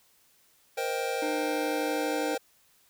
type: chord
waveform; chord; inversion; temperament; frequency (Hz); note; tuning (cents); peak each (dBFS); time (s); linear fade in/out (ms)
square; C minor seventh; third; just; 470.9 / 523.3 / 627.9 / 784.9; Bb4 / C5 / Eb5 / G5; +18 / 0 / +16 / +2; -34 / -34 / -40 / -35; 0.77-2.38; 10
type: harmonic tone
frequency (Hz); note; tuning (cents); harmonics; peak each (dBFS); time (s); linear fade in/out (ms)
304.1; D#4; -40; 1 / 3 / 5 / 7; -32 / -42 / -46 / -49; 1.22-2.35; 5
effects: white hiss -64 dBFS RMS until 2.89 s